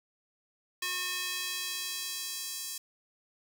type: tone with high-pass filter sweep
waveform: square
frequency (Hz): 362.9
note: F#4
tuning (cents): -34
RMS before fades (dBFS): -36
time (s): 0.82-2.78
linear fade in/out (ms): 5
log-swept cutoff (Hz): 2000 to 6000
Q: 0.9
effects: none